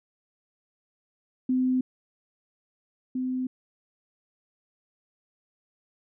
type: tone pair in turn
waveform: sine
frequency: 256 / 256 Hz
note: C4 / C4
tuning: -38 / -38 cents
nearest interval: unison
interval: 0 cents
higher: neither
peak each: -21 / -26 dBFS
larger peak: first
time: 1.49-1.81 / 3.15-3.47 s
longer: neither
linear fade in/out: 5 ms
effects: none